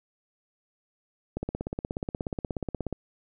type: click train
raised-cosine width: 2 ms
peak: -17 dBFS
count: 27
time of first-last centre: 1.37-2.927 s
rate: 16.7 Hz
effects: none